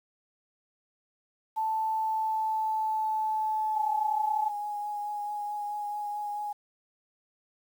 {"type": "tone with pitch glide", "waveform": "sine", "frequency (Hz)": [880, 861.9], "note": ["A5", "A5"], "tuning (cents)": [0, -36], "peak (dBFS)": -26, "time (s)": [1.56, 4.5], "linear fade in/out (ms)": 20, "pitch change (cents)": -36, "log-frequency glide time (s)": [1.95, 4.07]}
{"type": "tone with vibrato", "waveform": "sine", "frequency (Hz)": 830.6, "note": "G#5", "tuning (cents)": 0, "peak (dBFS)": -31, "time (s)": [3.75, 6.53], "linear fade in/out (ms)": 10, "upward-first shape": "triangle", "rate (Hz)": 4.6, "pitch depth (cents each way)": 15}
{"effects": ["9-bit"]}